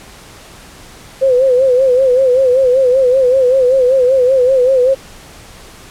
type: tone with vibrato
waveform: sine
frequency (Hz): 515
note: C5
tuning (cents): -28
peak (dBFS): -7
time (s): 1.21-4.95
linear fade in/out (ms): 20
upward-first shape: sine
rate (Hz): 5.2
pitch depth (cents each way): 82
effects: pink hiss -37 dBFS RMS until 5.9 s + low-pass 11000 Hz 12 dB/octave